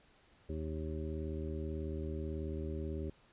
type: harmonic tone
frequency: 78.3 Hz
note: D#2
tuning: 11 cents sharp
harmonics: 1 / 2 / 3 / 4 / 5 / 7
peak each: -39 / -46 / -46 / -46 / -44 / -51 dBFS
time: 0.49-3.1 s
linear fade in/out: 5 ms
effects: pink hiss -66 dBFS RMS until 3.32 s + resampled to 8000 Hz